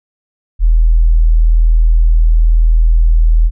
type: tone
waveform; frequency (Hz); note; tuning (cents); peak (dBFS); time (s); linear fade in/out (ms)
sine; 40.51; E1; -29; -5; 0.59-3.51; 50
effects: none